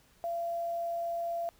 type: tone with quantisation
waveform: sine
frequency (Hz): 681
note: F5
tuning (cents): -44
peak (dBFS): -31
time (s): 0.24-1.49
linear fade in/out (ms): 0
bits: 9
effects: pink hiss -64 dBFS RMS until 1.59 s